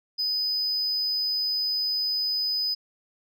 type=tone; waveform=sine; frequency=5000 Hz; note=D#8; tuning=8 cents sharp; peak=-21 dBFS; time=0.18-2.75 s; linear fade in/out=20 ms; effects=tanh soft clip ceiling -23 dBFS